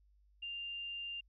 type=tone; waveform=sine; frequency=2794 Hz; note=F7; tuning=in tune; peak=-40 dBFS; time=0.42-1.21 s; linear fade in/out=10 ms; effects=added 50 Hz sine -65 dBFS peak until 1.28 s